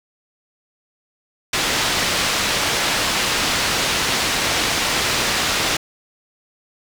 white low-pass noise, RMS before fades -20 dBFS, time 1.53-5.77 s, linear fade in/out 5 ms, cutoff 4700 Hz, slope 12 dB/octave, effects none

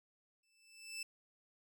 20% pulse tone with exponential growth, 2642 Hz, E7, 3 cents sharp, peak -35 dBFS, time 0.43-1.03 s, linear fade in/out 5 ms, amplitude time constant 130 ms, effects none

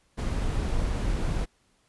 brown noise, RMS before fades -27 dBFS, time 0.17-1.46 s, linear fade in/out 20 ms, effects pink hiss -67 dBFS RMS until 1.88 s + resampled to 24000 Hz

